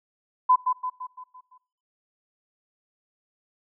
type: tone with echo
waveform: sine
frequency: 1009 Hz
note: B5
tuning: 37 cents sharp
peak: -14 dBFS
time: 0.49-0.56 s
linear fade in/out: 10 ms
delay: 170 ms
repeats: 6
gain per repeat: -6 dB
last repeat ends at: 1.58 s
effects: noise-tail reverb RT60 0.5 s tail -23 dB re dry